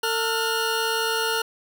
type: tone pair together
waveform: 20% pulse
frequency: 449.8 / 1428 Hz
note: A4 / F6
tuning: +38 / +38 cents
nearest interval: octave + minor sixth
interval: 2000 cents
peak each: -20 dBFS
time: 0.03-1.42 s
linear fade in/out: 5 ms
effects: none